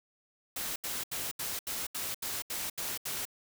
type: noise bursts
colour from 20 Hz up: white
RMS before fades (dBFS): -36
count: 10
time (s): 0.56-3.253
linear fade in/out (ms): 5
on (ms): 200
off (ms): 77
effects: none